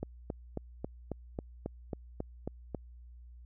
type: click train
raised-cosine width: 2 ms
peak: -22 dBFS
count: 11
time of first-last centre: 0.03-2.747 s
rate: 3.68 Hz
effects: added 60 Hz sine -49 dBFS peak until 3.45 s